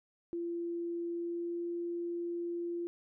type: tone with pitch glide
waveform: sine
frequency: 341.8 to 344.2 Hz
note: F4 to F4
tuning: -37 to -25 cents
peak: -34 dBFS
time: 0.33-2.87 s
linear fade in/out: 0 ms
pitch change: +12 cents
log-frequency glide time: 1.1-1.66 s
effects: none